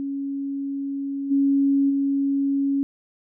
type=tone with level steps; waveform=sine; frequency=277.2 Hz; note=C#4; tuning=in tune; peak=-25 / -16 / -19 dBFS; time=0-2.83 s; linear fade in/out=0 ms; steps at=1.3 / 1.89 s; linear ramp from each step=20 ms; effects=none